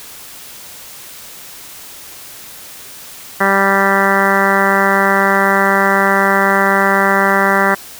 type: harmonic tone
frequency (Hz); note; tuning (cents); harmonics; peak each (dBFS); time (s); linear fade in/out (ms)
196; G3; 0; 1 / 2 / 3 / 4 / 5 / 6 / 7 / 8 / 9 / 10; -19 / -19 / -19 / -19 / -19 / -19 / -19 / -19 / -19 / -19; 3.4-7.75; 10
effects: white hiss -34 dBFS RMS until 7.99 s